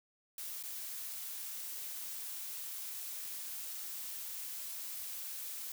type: noise with dropouts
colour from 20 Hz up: blue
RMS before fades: -43 dBFS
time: 0.38-5.72 s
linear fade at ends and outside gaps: 2 ms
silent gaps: 0.628-0.636 s
effects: none